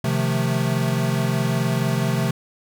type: chord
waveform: square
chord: F dominant seventh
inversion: second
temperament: equal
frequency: 130.81 / 155.56 / 174.61 / 220 Hz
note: C3 / Eb3 / F3 / A3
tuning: 0 / 0 / 0 / 0 cents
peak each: -23 / -27 / -27 / -27 dBFS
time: 0.04-2.31 s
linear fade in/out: 5 ms
effects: none